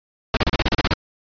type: noise bursts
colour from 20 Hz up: pink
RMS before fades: -17 dBFS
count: 10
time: 0.34-0.937 s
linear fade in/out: 2 ms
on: 30 ms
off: 33 ms
effects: resampled to 11025 Hz